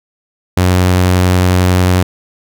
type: tone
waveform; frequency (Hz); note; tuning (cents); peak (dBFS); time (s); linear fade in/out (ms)
sawtooth; 91.1; F#2; -26; -4; 0.57-2.03; 5
effects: none